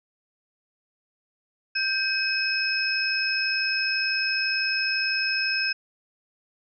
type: tone cluster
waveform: sine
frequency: 1568 / 2542 / 5190 Hz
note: G6 / D#7 / E8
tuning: 0 / +36 / -28 cents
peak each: -27 dBFS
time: 1.75-5.73 s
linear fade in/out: 10 ms
effects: none